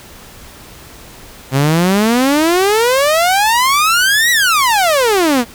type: exponential two-way sweep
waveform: sawtooth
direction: up then down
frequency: 129.7 to 1972 to 225.4 Hz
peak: -6 dBFS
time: 1.51-5.45 s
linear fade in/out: 50 ms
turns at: 4.31 s
effects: pink hiss -37 dBFS RMS until 5.54 s